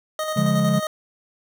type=tone with tremolo; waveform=25% pulse; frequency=622.3 Hz; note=D#5; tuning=in tune; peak=-19 dBFS; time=0.19-0.87 s; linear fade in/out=2 ms; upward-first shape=square; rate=11 Hz; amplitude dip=35%
type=chord; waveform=triangle; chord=D diminished; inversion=none; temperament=equal with one note detuned; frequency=143.23 / 174.61 / 207.7 Hz; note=D3 / F3 / Ab3; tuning=-43 / 0 / 0 cents; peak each=-20 / -20 / -19 dBFS; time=0.36-0.8 s; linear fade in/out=10 ms
effects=none